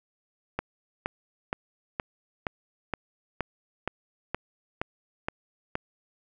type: click train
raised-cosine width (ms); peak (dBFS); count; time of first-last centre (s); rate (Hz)
0.5; -13; 12; 0.59-5.754; 2.13
effects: none